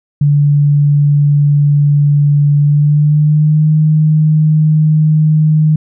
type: tone with pitch glide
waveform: sine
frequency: 145.1 to 154.62 Hz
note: D3 to D#3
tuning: -21 to -11 cents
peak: -6 dBFS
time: 0.21-5.76 s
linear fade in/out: 5 ms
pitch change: +110 cents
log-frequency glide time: 2.57-3.72 s
effects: none